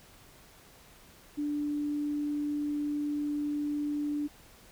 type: tone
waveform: sine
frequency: 293.7 Hz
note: D4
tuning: in tune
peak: -29 dBFS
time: 1.37-4.28 s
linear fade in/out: 20 ms
effects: pink hiss -56 dBFS RMS until 4.71 s